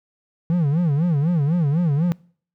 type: tone with vibrato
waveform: triangle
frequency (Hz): 157.8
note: D#3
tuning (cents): +25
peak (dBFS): -14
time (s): 0.5-2.12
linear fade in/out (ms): 0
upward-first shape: sine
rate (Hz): 4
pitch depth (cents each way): 220
effects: noise-tail reverb RT60 0.5 s tail -24 dB re dry